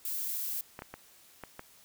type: noise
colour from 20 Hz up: violet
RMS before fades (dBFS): -35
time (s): 0.05-0.61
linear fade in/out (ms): 2
type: clicks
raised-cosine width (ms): 0.5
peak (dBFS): -26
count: 5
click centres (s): 0.791 / 0.821 / 0.94 / 1.437 / 1.594
effects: white hiss -59 dBFS RMS until 1.84 s